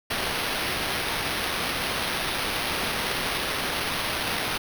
blue noise with sample-and-hold, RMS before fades -28 dBFS, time 0.1-4.58 s, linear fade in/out 10 ms, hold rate 7350 Hz, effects none

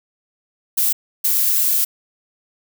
violet noise bursts at uneven times, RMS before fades -17 dBFS, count 2, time 0.77-0.93 / 1.24-1.85 s, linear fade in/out 10 ms, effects none

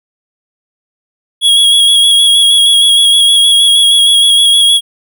square tone with vibrato, 3322 Hz, G#7, in tune, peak -5 dBFS, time 1.41-4.81 s, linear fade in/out 50 ms, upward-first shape square, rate 6.4 Hz, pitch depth 19 cents each way, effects none

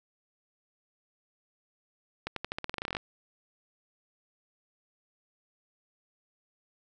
accelerating click train, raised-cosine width 0.3 ms, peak -17 dBFS, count 16, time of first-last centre 2.27-2.968 s, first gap 93 ms, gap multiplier 0.89, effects none

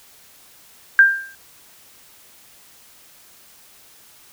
sine tone with exponential decay, 1589 Hz, G6, 23 cents sharp, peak -4 dBFS, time 0.99-1.35 s, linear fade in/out 1 ms, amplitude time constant 77 ms, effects white hiss -49 dBFS RMS until 4.32 s

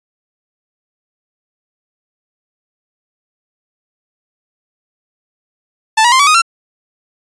sawtooth tone with pitch steps, 880 / 959.6 / 1046.5 / 1141.2 / 1244.5 / 1357.1 Hz, A5 / A#5 / C6 / C#6 / D#6 / E6, 0 / +50 / 0 / +50 / 0 / +50 cents, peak -3 dBFS, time 5.97-6.42 s, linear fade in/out 10 ms, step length 75 ms, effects resampled to 22050 Hz

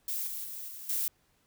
violet noise with level steps, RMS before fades -34 / -38 / -41 / -44 / -31 dBFS, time 0.08-1.08 s, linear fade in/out 2 ms, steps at 0.27 / 0.44 / 0.68 / 0.89 s, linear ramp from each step 5 ms, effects pink hiss -70 dBFS RMS until 1.46 s

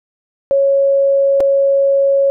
sine tone with dropouts, 552 Hz, C#5, 7 cents flat, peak -9 dBFS, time 0.51-2.3 s, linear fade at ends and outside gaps 0 ms, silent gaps 1.403-1.406 s, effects none

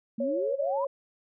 sine exponential sweep, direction up, 220 to 1046.5 Hz, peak -30 dBFS, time 0.18-0.85 s, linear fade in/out 5 ms
sine tone with vibrato, 552 Hz, C#5, 7 cents flat, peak -27 dBFS, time 0.2-0.87 s, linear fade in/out 5 ms, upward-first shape triangle, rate 13 Hz, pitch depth 28 cents each way
effects none

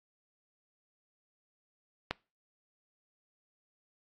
click, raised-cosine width 0.3 ms, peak -15 dBFS, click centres 2.11 s, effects noise-tail reverb RT60 0.3 s tail -23 dB re dry + AAC 64 kbps

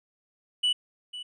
triangle tone with echo, 2960 Hz, F#7, in tune, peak -20 dBFS, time 0.63-0.73 s, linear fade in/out 10 ms, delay 500 ms, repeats 1, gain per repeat -14 dB, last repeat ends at 1.23 s, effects resampled to 22050 Hz

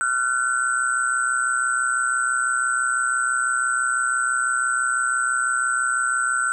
sine tone cluster, 1375 / 1501 / 8070 Hz, F6 / F#6 / B8, -27 / +24 / +36 cents, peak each -22 / -23 / -28 dBFS, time 0.01-6.52 s, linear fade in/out 0 ms, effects none

